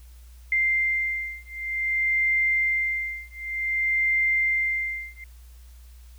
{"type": "beating tone pair", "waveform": "sine", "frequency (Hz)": [2093, 2093.54], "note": ["C7", "C7"], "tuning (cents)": [0, 0], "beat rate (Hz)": 0.54, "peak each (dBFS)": -25, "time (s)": [0.52, 5.24], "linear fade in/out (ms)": 2, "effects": ["added 60 Hz sine -44 dBFS peak until 6.18 s", "white hiss -59 dBFS RMS until 6.18 s"]}